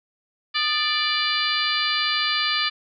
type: harmonic tone with a mistuned harmonic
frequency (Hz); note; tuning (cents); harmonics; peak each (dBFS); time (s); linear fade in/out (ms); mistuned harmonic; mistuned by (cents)
587.3; D5; 0; 2 / 3 / 4 / 5 / 6 / 7 / 8; -28 / -28 / -28 / -28 / -28 / -28 / -28; 0.54-2.7; 20; 2; +72
effects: none